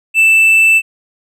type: tone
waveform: triangle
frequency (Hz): 2649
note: E7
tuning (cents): +8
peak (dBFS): -4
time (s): 0.14-0.82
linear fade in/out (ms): 50
effects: none